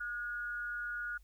sine tone with amplitude modulation, 1443 Hz, F#6, 44 cents flat, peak -34 dBFS, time 0-1.18 s, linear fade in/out 10 ms, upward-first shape sine, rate 228 Hz, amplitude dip 50%, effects added 50 Hz sine -57 dBFS peak until 1.23 s + white hiss -74 dBFS RMS until 1.23 s

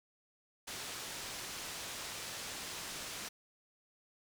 white low-pass noise, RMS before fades -44 dBFS, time 0.67-3.29 s, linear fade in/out 10 ms, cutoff 7200 Hz, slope 12 dB/octave, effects none

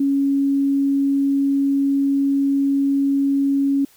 sine tone, 277.2 Hz, C#4, in tune, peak -15 dBFS, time 0-3.85 s, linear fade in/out 5 ms, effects white hiss -53 dBFS RMS until 3.96 s

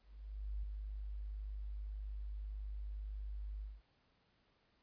sine tone with ADSR envelope, 50.9 Hz, G#1, 34 cents flat, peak -37 dBFS, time 0.03-3.82 s, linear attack 600 ms, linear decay 6 ms, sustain -4 dB, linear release 200 ms, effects pink hiss -75 dBFS RMS until 4.82 s + resampled to 11025 Hz

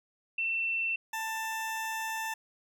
sine / 20% pulse tone pair in turn, 2689 / 887.6 Hz, E7 / A5, +34 / +15 cents, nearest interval octave + perfect fifth, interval 1919 cents, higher first, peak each -28 dBFS, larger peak neither, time 0.38-0.96 / 1.13-2.34 s, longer second, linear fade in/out 5 ms, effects none

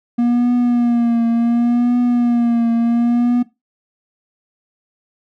triangle tone with vibrato, 237.8 Hz, A#3, 35 cents sharp, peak -10 dBFS, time 0.18-3.43 s, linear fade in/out 10 ms, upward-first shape triangle, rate 0.69 Hz, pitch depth 50 cents each way, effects noise-tail reverb RT60 0.2 s tail -17 dB re dry

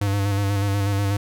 square tone with vibrato, 100 Hz, G2, 35 cents sharp, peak -20 dBFS, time 0.01-1.17 s, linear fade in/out 5 ms, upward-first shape square, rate 8.2 Hz, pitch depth 28 cents each way, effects none

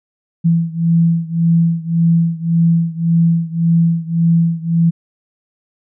sine beating tone pair, 166.3 / 168.1 Hz, E3 / E3, +16 / +34 cents, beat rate 1.8 Hz, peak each -13 / -15 dBFS, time 0.44-4.91 s, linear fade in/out 20 ms, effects none

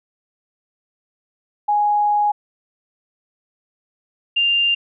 sine tone pair in turn, 830.6 / 2794 Hz, G#5 / F7, 0 / 0 cents, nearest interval octave + major sixth, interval 2100 cents, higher second, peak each -14 dBFS, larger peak neither, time 1.68-2.32 / 4.36-4.75 s, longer first, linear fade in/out 10 ms, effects none

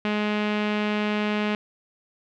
sawtooth tone with low-pass filter, 210 Hz, G#3, 19 cents sharp, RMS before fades -25 dBFS, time 0.05-1.55 s, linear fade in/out 0 ms, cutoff 2800 Hz, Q 2.2, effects none

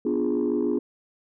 sine chord, B diminished seventh, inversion none, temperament equal, 246.9 / 293.7 / 349.2 / 415.3 Hz, B3 / D4 / F4 / Ab4, 0 / 0 / 0 / 0 cents, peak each -26 dBFS, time 0.05-0.79 s, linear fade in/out 5 ms, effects tanh soft clip ceiling -16 dBFS

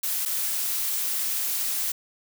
blue noise with dropouts, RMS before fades -27 dBFS, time 0.03-1.92 s, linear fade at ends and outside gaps 5 ms, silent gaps 0.253-0.258 s, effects none

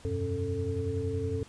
sine tone cluster, 85.2 / 96 / 125.2 / 273.1 / 442.9 Hz, F2 / G2 / B2 / C#4 / A4, -42 / -36 / +24 / -26 / +11 cents, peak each -37 / -33 / -39 / -38 / -33 dBFS, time 0.05-1.43 s, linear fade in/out 0 ms, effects pink hiss -54 dBFS RMS until 1.48 s + resampled to 22050 Hz

